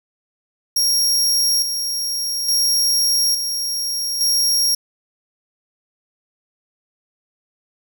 sawtooth tone with tremolo, 5588 Hz, F8, in tune, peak -12 dBFS, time 0.76-4.75 s, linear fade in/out 5 ms, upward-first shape square, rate 0.58 Hz, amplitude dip 50%, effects none

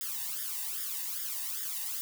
blue noise with flanger, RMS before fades -36 dBFS, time 0.01-2.01 s, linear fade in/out 0 ms, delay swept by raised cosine 0.58 to 1.1 ms, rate 2.5 Hz, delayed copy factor +0.95, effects none

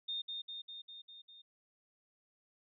sine tone with echo, 3655 Hz, A#7, 35 cents flat, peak -36 dBFS, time 0.08-0.22 s, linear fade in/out 10 ms, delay 200 ms, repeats 6, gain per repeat -3 dB, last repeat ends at 1.42 s, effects none

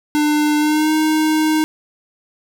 square tone with pitch glide, 299.5 to 311.1 Hz, D4 to D#4, +34 to 0 cents, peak -14 dBFS, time 0.15-1.64 s, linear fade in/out 0 ms, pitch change +66 cents, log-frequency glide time 0.57-0.93 s, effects none

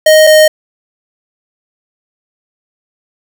square tone pair in turn, 622.3 / 619.3 Hz, D#5 / D#5, 0 / -8 cents, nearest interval unison, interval 8 cents, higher first, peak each -3 dBFS, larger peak neither, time 0.06-0.27 / 0.27-0.48 s, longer neither, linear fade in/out 5 ms, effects none

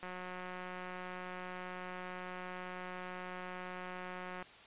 click train, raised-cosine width 0.5 ms, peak -30 dBFS, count 801, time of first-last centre 0.03-4.426 s, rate 182 Hz, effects white hiss -56 dBFS RMS until 4.66 s + resampled to 8000 Hz

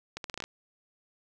accelerating click train, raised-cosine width 0.2 ms, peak -19 dBFS, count 8, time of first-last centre 0.17-0.44 s, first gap 72 ms, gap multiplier 0.78, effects none

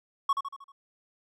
triangle tone with echo, 1108.7 Hz, C#6, in tune, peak -19 dBFS, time 0.29-0.33 s, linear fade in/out 5 ms, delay 78 ms, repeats 5, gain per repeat -6 dB, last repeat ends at 0.72 s, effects none

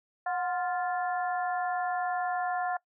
harmonic tone with a mistuned harmonic, 349.2 Hz, F4, in tune, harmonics 2 / 3 / 4 / 5, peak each -29 / -38 / -38 / -39 dBFS, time 0.26-2.77 s, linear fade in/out 5 ms, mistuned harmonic 2, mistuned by +66 cents, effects noise-tail reverb RT60 0.1 s tail -22 dB re dry

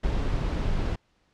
brown noise, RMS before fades -26 dBFS, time 0.03-0.96 s, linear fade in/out 10 ms, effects pink hiss -68 dBFS RMS until 1.33 s + low-pass 5000 Hz 12 dB/octave

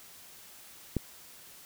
click, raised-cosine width 3 ms, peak -15 dBFS, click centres 0.967 s, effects white hiss -52 dBFS RMS until 1.65 s

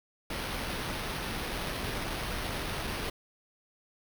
pink noise with sample-and-hold, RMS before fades -35 dBFS, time 0.3-3.1 s, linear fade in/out 5 ms, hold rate 7350 Hz, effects none

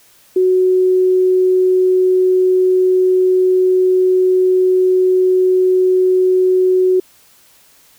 sine tone, 370 Hz, F#4, in tune, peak -9 dBFS, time 0.36-7 s, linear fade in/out 5 ms, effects white hiss -49 dBFS RMS until 7.98 s

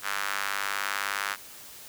sawtooth tone with high-pass filter, 99.8 Hz, G2, 32 cents sharp, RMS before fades -31 dBFS, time 0.02-1.37 s, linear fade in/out 50 ms, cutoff 1400 Hz, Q 2.1, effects white hiss -46 dBFS RMS until 1.88 s

